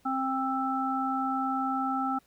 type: harmonic tone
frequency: 264.5 Hz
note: C4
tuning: 19 cents sharp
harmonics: 1 / 3 / 5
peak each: -31 / -31 / -31 dBFS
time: 0.05-2.19 s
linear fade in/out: 10 ms
effects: pink hiss -65 dBFS RMS until 2.26 s